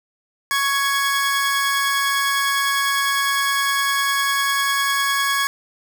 sawtooth tone pair together, 1108.7 / 1668 Hz, C#6 / G#6, 0 / +7 cents, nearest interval perfect fifth, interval 707 cents, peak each -17 dBFS, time 0.51-5.47 s, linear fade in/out 0 ms, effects 8-bit

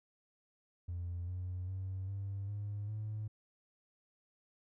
triangle tone with pitch steps, 87.4 / 91.01 / 94.76 / 98.67 / 102.74 / 106.98 Hz, F2 / F#2 / F#2 / G2 / G#2 / A2, +2 / -28 / +42 / +12 / -18 / -48 cents, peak -34 dBFS, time 0.88-3.28 s, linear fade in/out 10 ms, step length 400 ms, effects tanh soft clip ceiling -34 dBFS

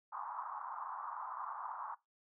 pink band-pass noise, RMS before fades -44 dBFS, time 0.12-1.95 s, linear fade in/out 10 ms, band 880 to 1200 Hz, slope 48 dB/octave, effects noise-tail reverb RT60 0.2 s tail -21 dB re dry

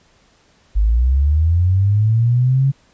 sine linear sweep, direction up, 49 to 138.59 Hz, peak -11 dBFS, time 0.75-2.72 s, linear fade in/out 20 ms, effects pink hiss -55 dBFS RMS until 2.93 s + resampled to 16000 Hz

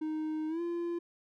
triangle tone with pitch glide, 311.1 to 343.2 Hz, D#4 to F4, 0 to -30 cents, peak -30 dBFS, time 0.01-0.99 s, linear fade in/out 10 ms, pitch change +170 cents, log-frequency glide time 0.48-0.61 s, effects none

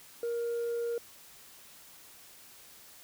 sine tone, 470 Hz, A#4, 14 cents sharp, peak -28 dBFS, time 0.23-0.98 s, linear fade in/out 2 ms, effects tanh soft clip ceiling -29 dBFS + white hiss -54 dBFS RMS until 3.03 s

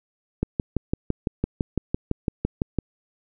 click train, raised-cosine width 3 ms, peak -9 dBFS, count 15, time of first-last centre 0.43-2.787 s, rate 5.94 Hz, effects none

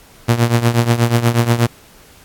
sawtooth tone with tremolo, 118 Hz, A#2, 22 cents sharp, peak -4 dBFS, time 0.28-1.67 s, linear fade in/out 10 ms, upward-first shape triangle, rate 8.3 Hz, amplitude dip 85%, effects pink hiss -45 dBFS RMS until 2.24 s + AAC 64 kbps

